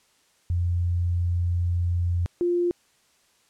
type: tone pair in turn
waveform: sine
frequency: 87.31 / 349.9 Hz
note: F2 / F4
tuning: 0 / +3 cents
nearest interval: 2 octaves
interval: 2403 cents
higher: second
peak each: -21 / -20 dBFS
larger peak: second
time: 0.5-2.26 / 2.41-2.71 s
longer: first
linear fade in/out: 0 ms
effects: white hiss -63 dBFS RMS until 3.49 s + low-pass 9000 Hz 12 dB/octave